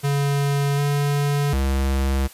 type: tone with pitch steps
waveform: square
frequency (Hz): 141.5 / 143.5 / 67.4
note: C#3 / D3 / C#2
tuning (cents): +36 / -40 / -48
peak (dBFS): -19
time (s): 0.03-2.28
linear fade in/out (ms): 20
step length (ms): 750
effects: white hiss -45 dBFS RMS until 2.33 s + resampled to 32000 Hz